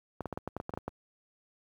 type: clicks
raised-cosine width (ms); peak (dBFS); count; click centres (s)
1; -21; 11; 0.207 / 0.257 / 0.327 / 0.375 / 0.476 / 0.566 / 0.601 / 0.694 / 0.738 / 0.775 / 0.88
effects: high-pass 60 Hz 12 dB/octave + 10-bit